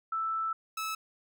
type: tone pair in turn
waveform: sine / sawtooth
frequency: 1321 / 1302.8 Hz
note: E6 / E6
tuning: +3 / -21 cents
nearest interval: unison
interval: 24 cents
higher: first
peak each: -29 / -29 dBFS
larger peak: neither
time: 0.12-0.53 / 0.77-0.95 s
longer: first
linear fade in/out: 5 ms
effects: none